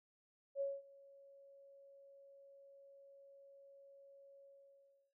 sine tone with ADSR envelope, 554.4 Hz, C#5, in tune, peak -35 dBFS, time 0.55-5.14 s, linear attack 58 ms, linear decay 210 ms, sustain -24 dB, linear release 700 ms, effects none

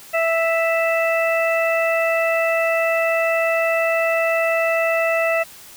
harmonic tone, 659.3 Hz, E5, in tune, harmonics 1 / 2 / 3 / 4, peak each -18 / -26 / -24 / -24 dBFS, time 0.13-5.44 s, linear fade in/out 20 ms, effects white hiss -42 dBFS RMS until 5.76 s

